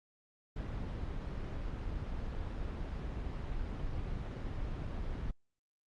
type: noise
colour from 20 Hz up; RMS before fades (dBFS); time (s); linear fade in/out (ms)
brown; -38; 0.56-5.31; 5
effects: low-pass 4000 Hz 12 dB/octave + Opus 24 kbps